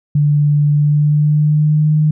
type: tone with pitch glide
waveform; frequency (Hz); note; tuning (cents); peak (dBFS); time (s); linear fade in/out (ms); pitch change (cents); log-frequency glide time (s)
sine; 147 to 153.07; D3 to D#3; +2 to -28; -9; 0.15-2.11; 5; +70; 0.73-1.94
effects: none